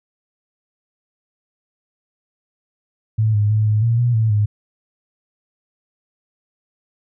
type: tone with pitch steps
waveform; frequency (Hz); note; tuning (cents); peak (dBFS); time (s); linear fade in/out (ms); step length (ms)
sine; 109.5 / 104.2 / 107.8 / 106.8 / 116 / 120.8 / 111.2 / 104.7; A2 / G#2 / A2 / G#2 / A#2 / B2 / A2 / G#2; -8 / +6 / -35 / +49 / -8 / -38 / +19 / +15; -13; 3.18-4.46; 10; 160
effects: none